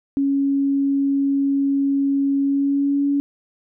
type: tone with pitch glide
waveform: sine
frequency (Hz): 277.2 to 282.7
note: C#4 to C#4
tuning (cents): 0 to +34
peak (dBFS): -16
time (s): 0.17-3.2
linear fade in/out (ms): 0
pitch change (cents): +34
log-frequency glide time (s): 2.41-3.08
effects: none